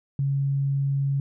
sine tone, 138.59 Hz, C#3, in tune, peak -21 dBFS, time 0.19-1.2 s, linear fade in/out 2 ms, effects none

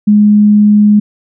sine tone, 208.6 Hz, G#3, 8 cents sharp, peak -3 dBFS, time 0.07-1 s, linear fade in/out 10 ms, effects none

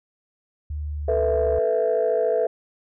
sine tone with pitch glide, 74.6 to 71.98 Hz, D2 to D2, +28 to -34 cents, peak -26 dBFS, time 0.7-1.59 s, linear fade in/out 5 ms, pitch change -62 cents, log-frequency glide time 0.88-1.41 s
sine chord, A suspended second, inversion none, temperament equal, 440 / 493.9 / 659.3 Hz, A4 / B4 / E5, 0 / 0 / 0 cents, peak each -22 dBFS, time 1.08-2.47 s, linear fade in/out 5 ms
effects tanh soft clip ceiling -12 dBFS

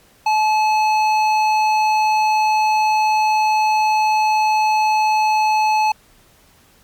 sine tone with hard clipping, 861 Hz, A5, 38 cents flat, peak -15 dBFS, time 0.26-5.92 s, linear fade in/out 5 ms, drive 11 dB, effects pink hiss -52 dBFS RMS until 6.83 s + MP3 96 kbps

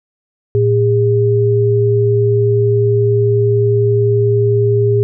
sine tone pair together, 113.9 / 405.9 Hz, A#2 / G#4, -40 / -40 cents, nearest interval octave + minor seventh, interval 2200 cents, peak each -12 dBFS, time 0.55-5.03 s, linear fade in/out 0 ms, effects none

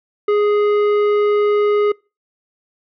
sine tone with tanh clipping, 415.3 Hz, G#4, in tune, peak -14 dBFS, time 0.28-1.92 s, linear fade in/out 5 ms, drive 11 dB, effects noise-tail reverb RT60 0.3 s tail -26 dB re dry

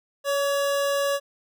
square tone pair together, 561.3 / 1140 Hz, C#5 / C#6, +22 / +48 cents, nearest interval octave, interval 1226 cents, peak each -23 / -31 dBFS, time 0.24-1.2 s, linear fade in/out 50 ms, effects none

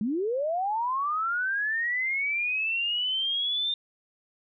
sine linear sweep, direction up, 196.5 to 3624 Hz, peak -25 dBFS, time 0.01-3.74 s, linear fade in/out 2 ms, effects none

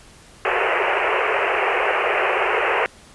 pink band-pass noise, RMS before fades -20 dBFS, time 0.45-2.86 s, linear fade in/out 0 ms, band 370 to 2800 Hz, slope 96 dB/octave, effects pink hiss -47 dBFS RMS until 3.14 s + resampled to 24000 Hz

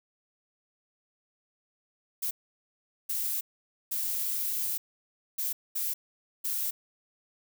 violet noise bursts at uneven times, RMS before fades -31 dBFS, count 6, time 2.22-2.31 / 3.09-3.41 / 3.91-4.78 / 5.38-5.53 / 5.75-5.94 / 6.44-6.71 s, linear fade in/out 10 ms, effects none

